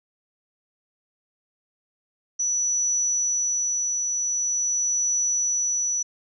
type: tone with tremolo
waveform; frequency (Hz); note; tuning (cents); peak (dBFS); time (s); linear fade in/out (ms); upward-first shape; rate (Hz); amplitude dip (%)
sine; 5920; F#8; 0; -20; 2.39-6.03; 10; triangle; 0.45; 30
effects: none